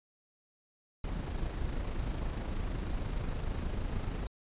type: noise with amplitude modulation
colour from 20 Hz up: brown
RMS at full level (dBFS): -33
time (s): 1.04-4.27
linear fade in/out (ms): 2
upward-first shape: sine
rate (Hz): 26.4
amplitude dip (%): 40
effects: resampled to 8000 Hz